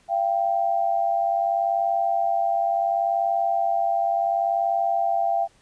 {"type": "tone pair together", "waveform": "sine", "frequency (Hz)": [683.3, 784], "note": ["F5", "G5"], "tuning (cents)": [-38, 0], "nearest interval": "major second", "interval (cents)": 238, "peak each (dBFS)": [-22, -23], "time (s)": [0.08, 5.48], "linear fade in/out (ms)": 50, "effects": ["pink hiss -59 dBFS RMS until 5.61 s", "resampled to 22050 Hz"]}